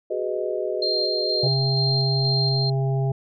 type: chord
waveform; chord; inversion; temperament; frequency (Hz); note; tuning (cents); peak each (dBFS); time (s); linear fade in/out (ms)
sine; G# minor seventh; third; just; 373.8 / 415.3 / 498.4 / 623; F#4 / G#4 / B4 / D#5; +18 / 0 / +16 / +2; -28 / -29 / -30 / -28; 0.1-1.48; 10
type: tone with tremolo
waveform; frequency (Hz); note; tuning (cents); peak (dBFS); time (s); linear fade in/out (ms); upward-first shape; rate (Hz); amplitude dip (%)
sine; 4186; C8; 0; -22; 0.82-2.7; 5; square; 2.1; 25
type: harmonic tone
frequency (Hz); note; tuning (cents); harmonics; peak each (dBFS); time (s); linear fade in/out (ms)
134.4; C3; +47; 1 / 3 / 5 / 6; -20 / -30 / -34 / -36; 1.43-3.12; 5
effects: none